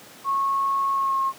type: tone with pitch glide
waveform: sine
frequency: 1096 to 1077.8 Hz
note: C#6 to C#6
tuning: -20 to -49 cents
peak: -20 dBFS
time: 0.24-1.33 s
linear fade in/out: 50 ms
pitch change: -29 cents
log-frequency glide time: 0.91-1.2 s
effects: pink hiss -45 dBFS RMS until 1.38 s + high-pass 200 Hz 12 dB/octave